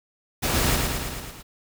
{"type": "noise with echo", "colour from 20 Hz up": "pink", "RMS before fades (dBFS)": -24, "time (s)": [0.42, 0.77], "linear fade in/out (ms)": 20, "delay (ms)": 110, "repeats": 6, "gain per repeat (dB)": -3, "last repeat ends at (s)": 1.43, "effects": []}